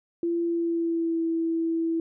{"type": "tone with pitch glide", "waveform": "sine", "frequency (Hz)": [339.8, 329.2], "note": ["F4", "E4"], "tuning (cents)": [-47, -2], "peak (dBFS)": -23, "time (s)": [0.23, 2], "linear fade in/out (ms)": 2, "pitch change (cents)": -55, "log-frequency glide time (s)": [0.43, 1.22], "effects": []}